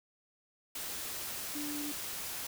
sine tone in noise, 293.7 Hz, D4, in tune, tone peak -38 dBFS, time 1.55-1.92 s, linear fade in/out 5 ms, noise white, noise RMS -40 dBFS, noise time 0.75-2.47 s, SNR -1 dB, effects none

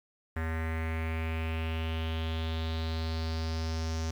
square tone with low-pass filter sweep, 80.8 Hz, E2, 34 cents flat, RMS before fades -33 dBFS, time 0.36-4.11 s, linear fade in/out 5 ms, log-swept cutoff 1800 to 6000 Hz, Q 4.1, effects 9-bit

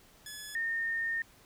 10% pulse / sine tone pair in turn, 1708 / 1828.6 Hz, G#6 / A#6, +48 / -34 cents, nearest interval minor second, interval 118 cents, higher second, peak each -33 / -30 dBFS, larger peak second, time 0.26-0.55 / 0.55-1.22 s, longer second, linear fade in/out 2 ms, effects pink hiss -60 dBFS RMS until 1.45 s

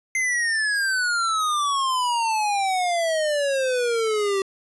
square exponential sweep, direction down, 2093 to 384.2 Hz, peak -21 dBFS, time 0.15-4.42 s, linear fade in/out 2 ms, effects resampled to 24000 Hz

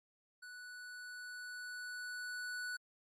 square tone with level ramp, 1480 Hz, F#6, in tune, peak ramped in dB -50 to -40 dBFS, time 0.42-2.77 s, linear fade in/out 10 ms, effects low-pass 11000 Hz 12 dB/octave + Opus 48 kbps

